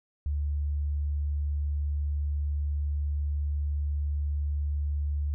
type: tone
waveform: sine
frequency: 72.9 Hz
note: D2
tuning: 12 cents flat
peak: -26 dBFS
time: 0.26-5.34 s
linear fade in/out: 0 ms
effects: none